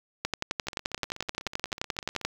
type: two click trains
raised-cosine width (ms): 0.2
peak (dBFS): -23 / -10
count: 26 / 24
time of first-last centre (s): 0.67-2.213 / 0.25-2.25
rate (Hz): 16.2 / 11.5
effects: 7-bit